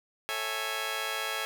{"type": "chord", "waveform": "10% pulse", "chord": "A major seventh", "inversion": "none", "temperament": "just", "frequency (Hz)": [440, 550, 660, 825], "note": ["A4", "C#5", "E5", "G#5"], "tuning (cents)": [0, -14, 2, -12], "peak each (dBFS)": -30, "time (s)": [0.29, 1.45], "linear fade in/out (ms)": 0, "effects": []}